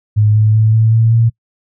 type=tone with pitch steps; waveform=sine; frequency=106.1 / 107.83 / 109.59 / 111.37 / 113.19 / 115.04 Hz; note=G#2 / A2 / A2 / A2 / A2 / A#2; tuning=+38 / -34 / -6 / +21 / +49 / -22 cents; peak=-7 dBFS; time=0.16-1.3 s; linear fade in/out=20 ms; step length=190 ms; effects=noise-tail reverb RT60 0.1 s tail -25 dB re dry